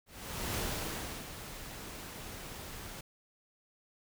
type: noise with ADSR envelope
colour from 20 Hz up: pink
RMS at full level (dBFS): -35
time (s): 0.06-3.01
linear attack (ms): 510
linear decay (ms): 690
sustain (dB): -10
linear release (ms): 6
effects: none

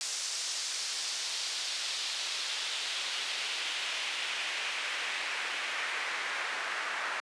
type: noise with band-pass filter sweep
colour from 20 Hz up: pink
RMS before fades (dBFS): -35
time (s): 0.01-7.2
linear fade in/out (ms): 0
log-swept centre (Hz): 5900 to 1600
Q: 1.5
effects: high-pass 400 Hz 12 dB/octave + resampled to 22050 Hz

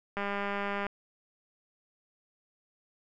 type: click train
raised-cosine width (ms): 0.5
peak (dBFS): -19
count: 141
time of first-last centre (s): 0.17-0.867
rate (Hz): 201
effects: none

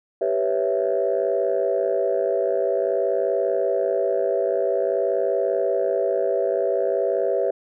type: chord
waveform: sine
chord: C# half-diminished seventh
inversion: second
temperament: equal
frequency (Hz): 392 / 493.9 / 554.4 / 659.3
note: G4 / B4 / C#5 / E5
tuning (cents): 0 / 0 / 0 / 0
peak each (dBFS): -24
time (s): 0.21-7.51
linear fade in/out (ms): 5
effects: tanh soft clip ceiling -11 dBFS

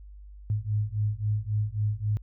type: beating tone pair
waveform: sine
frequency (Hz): 103.8 / 107.5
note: G#2 / A2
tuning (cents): 0 / -40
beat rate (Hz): 3.7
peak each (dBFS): -28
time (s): 0.5-2.17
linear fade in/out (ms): 0
effects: added 50 Hz sine -43 dBFS peak until 2.22 s

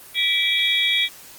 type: tone cluster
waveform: sine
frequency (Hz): 1963 / 2331 / 3336 / 3750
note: B6 / D7 / G#7 / A#7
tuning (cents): -11 / -14 / +7 / +10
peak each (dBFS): -28 / -22 / -20 / -24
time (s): 0.14-1.09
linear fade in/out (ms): 50
effects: white hiss -43 dBFS RMS until 1.38 s + Opus 24 kbps

